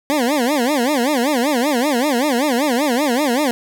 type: tone with vibrato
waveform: 20% pulse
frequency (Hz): 267.2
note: C4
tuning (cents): +36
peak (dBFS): -10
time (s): 0.1-3.51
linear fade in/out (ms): 0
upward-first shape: sine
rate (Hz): 5.2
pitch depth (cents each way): 240
effects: none